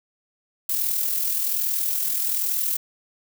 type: noise with amplitude modulation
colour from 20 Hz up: violet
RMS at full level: -22 dBFS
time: 0.69-2.77 s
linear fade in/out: 5 ms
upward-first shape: sine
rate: 41.2 Hz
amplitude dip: 45%
effects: none